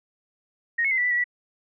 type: tone with pitch steps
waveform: sine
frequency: 1867 / 2187 / 2063 / 1962 / 1980 / 1931 / 1956 Hz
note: A#6 / C#7 / C7 / B6 / B6 / B6 / B6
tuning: +2 / -24 / -25 / -12 / +4 / -39 / -17 cents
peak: -20 dBFS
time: 0.78-1.242 s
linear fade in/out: 10 ms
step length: 66 ms
effects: none